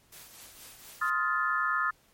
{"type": "noise with tremolo", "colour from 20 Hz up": "white", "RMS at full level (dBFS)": -47, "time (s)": [0.12, 1.1], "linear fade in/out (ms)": 5, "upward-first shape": "triangle", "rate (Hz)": 4.2, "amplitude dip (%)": 55}
{"type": "chord", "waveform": "sine", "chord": "F dominant seventh", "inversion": "second", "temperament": "just", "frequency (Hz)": [1047.7, 1257.2, 1396.9, 1746.1], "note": ["C6", "Eb6", "F6", "A6"], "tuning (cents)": [2, 18, 0, -14], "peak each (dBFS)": [-35, -29, -31, -31], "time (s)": [1.01, 1.91], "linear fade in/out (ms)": 10}
{"effects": ["pink hiss -64 dBFS RMS until 2.13 s", "MP3 64 kbps"]}